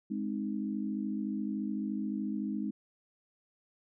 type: chord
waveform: sine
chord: Ab major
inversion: none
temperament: equal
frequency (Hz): 207.7 / 261.6 / 311.1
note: Ab3 / C4 / Eb4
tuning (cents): 0 / 0 / 0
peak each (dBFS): -34 / -38 / -38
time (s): 0.1-2.71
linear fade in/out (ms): 10
effects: none